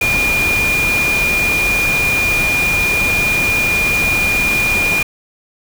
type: tone in noise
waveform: sine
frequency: 2424 Hz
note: D#7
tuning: 46 cents flat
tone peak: -13 dBFS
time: 0.01-5.03 s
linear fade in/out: 5 ms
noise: pink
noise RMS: -21 dBFS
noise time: 0.01-5.03 s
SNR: +5 dB
effects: none